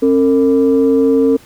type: tone pair together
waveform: sine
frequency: 270 / 454.1 Hz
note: C#4 / A#4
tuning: -45 / -45 cents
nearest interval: major sixth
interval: 900 cents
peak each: -10 dBFS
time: 0.02-1.37 s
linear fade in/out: 10 ms
effects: tanh soft clip ceiling -3 dBFS + pink hiss -44 dBFS RMS until 1.45 s